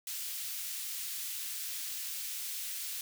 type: high-pass noise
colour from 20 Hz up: white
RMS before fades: -39 dBFS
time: 0.07-3.01 s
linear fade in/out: 2 ms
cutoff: 2500 Hz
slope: 12 dB/octave
effects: none